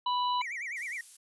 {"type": "harmonic tone", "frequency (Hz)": 987.8, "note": "B5", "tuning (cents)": 0, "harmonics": [1, 3, 4], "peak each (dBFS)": [-27, -39, -38], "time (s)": [0.06, 0.42], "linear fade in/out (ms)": 5}
{"type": "tone with vibrato", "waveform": "triangle", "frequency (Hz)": 2093, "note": "C7", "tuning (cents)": 0, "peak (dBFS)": -33, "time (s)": [0.41, 1.01], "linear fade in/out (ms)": 2, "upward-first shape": "sine", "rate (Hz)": 9.8, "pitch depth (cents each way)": 210}
{"type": "noise", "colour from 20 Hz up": "violet", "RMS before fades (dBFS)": -46, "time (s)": [0.76, 1.17], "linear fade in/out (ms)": 10}
{"effects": ["resampled to 24000 Hz"]}